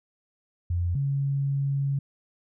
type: tone pair in turn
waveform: sine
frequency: 87.31 / 138.95 Hz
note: F2 / C#3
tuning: 0 / +4 cents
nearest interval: minor sixth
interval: 804 cents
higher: second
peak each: -23 dBFS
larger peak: neither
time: 0.7-0.95 / 0.95-1.99 s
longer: second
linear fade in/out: 5 ms
effects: none